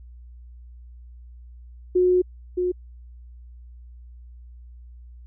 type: tone pair in turn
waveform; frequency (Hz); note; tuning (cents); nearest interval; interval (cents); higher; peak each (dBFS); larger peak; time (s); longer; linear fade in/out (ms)
sine; 363.2 / 360.9; F#4 / F#4; -32 / -43; unison; 11; first; -15 / -20; first; 1.95-2.22 / 2.57-2.72; first; 10
effects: added 60 Hz sine -41 dBFS peak until 5.26 s